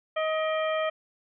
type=harmonic tone with a mistuned harmonic; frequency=630 Hz; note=D#5; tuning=21 cents sharp; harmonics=1 / 2 / 3 / 4 / 5; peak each=-26 / -32 / -36 / -38 / -40 dBFS; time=0.16-0.9 s; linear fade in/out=10 ms; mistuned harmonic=4; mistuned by=-94 cents; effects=none